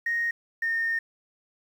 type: tone pair in turn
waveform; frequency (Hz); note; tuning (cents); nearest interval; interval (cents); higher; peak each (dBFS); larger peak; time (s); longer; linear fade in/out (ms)
sine; 1864.7 / 1830.5; A#6 / A#6; 0 / -32; unison; 32; first; -23; neither; 0.06-0.31 / 0.62-0.99; second; 5
effects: tanh soft clip ceiling -19 dBFS + 9-bit